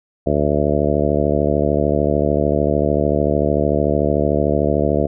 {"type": "harmonic tone", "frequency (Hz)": 73.42, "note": "D2", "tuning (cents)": 0, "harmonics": [1, 2, 3, 4, 5, 6, 7, 8, 9], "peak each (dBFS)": [-23, -23, -23, -23, -23, -23, -23, -23, -23], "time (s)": [0.26, 5.07], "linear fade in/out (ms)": 10, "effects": []}